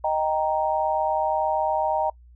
sine chord, Eb major, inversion none, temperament equal, 622.3 / 784 / 932.3 Hz, Eb5 / G5 / Bb5, 0 / 0 / 0 cents, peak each -25 dBFS, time 0.04-2.1 s, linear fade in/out 5 ms, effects noise-tail reverb RT60 0.1 s tail -24 dB re dry + added 60 Hz sine -47 dBFS peak until 2.35 s

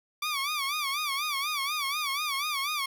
15% pulse tone with vibrato, 1157 Hz, D6, 26 cents flat, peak -22 dBFS, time 0.22-2.86 s, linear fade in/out 5 ms, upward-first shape sine, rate 4.1 Hz, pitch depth 120 cents each way, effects none

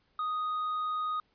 triangle tone, 1244.5 Hz, D#6, in tune, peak -28 dBFS, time 0.19-1.2 s, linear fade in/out 2 ms, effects pink hiss -71 dBFS RMS until 1.34 s + resampled to 11025 Hz

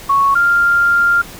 sine tone pair in turn, 1108 / 1396 Hz, C#6 / F6, -1 / -1 cents, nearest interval major third, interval 400 cents, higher second, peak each -9 dBFS, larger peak neither, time 0.09-0.35 / 0.35-1.22 s, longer second, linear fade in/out 10 ms, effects pink hiss -34 dBFS RMS until 1.39 s

